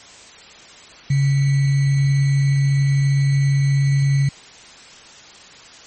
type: tone with sample-and-hold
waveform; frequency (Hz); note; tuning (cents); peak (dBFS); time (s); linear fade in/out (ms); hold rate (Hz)
sine; 138.59; C#3; 0; -13; 1.1-4.29; 5; 2100
effects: white hiss -42 dBFS RMS until 5.86 s + MP3 32 kbps